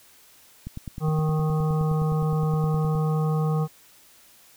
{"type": "click train", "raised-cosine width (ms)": 5, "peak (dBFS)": -21, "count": 23, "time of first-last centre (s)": [0.67, 2.952], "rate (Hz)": 9.64}
{"type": "harmonic tone", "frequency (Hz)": 155.56, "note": "D#3", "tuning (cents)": 0, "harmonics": [1, 3, 5, 7, 8], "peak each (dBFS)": [-21, -31, -35, -38, -39], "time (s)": [1, 3.68], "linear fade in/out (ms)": 50}
{"effects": ["white hiss -54 dBFS RMS until 4.56 s"]}